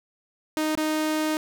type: tone with dropouts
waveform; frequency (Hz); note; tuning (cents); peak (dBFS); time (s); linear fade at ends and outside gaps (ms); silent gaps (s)
sawtooth; 310; D#4; -6; -19; 0.57-1.37; 0; 0.752-0.775
effects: none